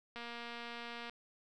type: click train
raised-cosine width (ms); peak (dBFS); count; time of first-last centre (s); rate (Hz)
0.3; -30; 222; 0.16-1.096; 236
effects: none